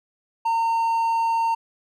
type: tone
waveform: triangle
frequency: 914 Hz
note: A#5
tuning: 34 cents flat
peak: -17 dBFS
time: 0.45-1.55 s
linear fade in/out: 10 ms
effects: none